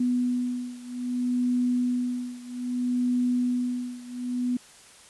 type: beating tone pair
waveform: sine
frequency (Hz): 246.9 / 247.52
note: B3 / B3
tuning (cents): 0 / +4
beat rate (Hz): 0.62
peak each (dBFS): -26 / -28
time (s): 0-4.57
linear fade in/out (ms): 5
effects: white hiss -51 dBFS RMS until 5.09 s + resampled to 24000 Hz